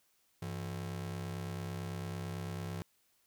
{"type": "ring-modulated tone", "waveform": "45% pulse", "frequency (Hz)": 133, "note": "C3", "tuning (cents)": 29, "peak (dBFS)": -35, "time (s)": [0.42, 2.82], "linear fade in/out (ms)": 0, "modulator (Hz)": 34.5, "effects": ["white hiss -73 dBFS RMS until 3.26 s"]}